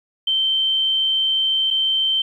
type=tone with dropouts; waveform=sine; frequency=3113 Hz; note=G7; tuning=13 cents flat; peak=-16 dBFS; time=0.27-2.22 s; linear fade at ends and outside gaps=5 ms; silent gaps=1.705-1.709 s; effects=9-bit